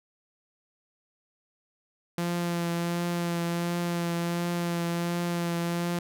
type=tone with vibrato; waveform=sawtooth; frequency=171.9 Hz; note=F3; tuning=27 cents flat; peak=-23 dBFS; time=2.18-5.99 s; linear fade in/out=2 ms; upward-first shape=triangle; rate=1.4 Hz; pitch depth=19 cents each way; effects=none